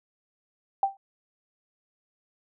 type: tone with exponential decay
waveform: sine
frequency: 784 Hz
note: G5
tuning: in tune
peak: -16 dBFS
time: 0.83-0.97 s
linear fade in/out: 2 ms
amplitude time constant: 29 ms
effects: none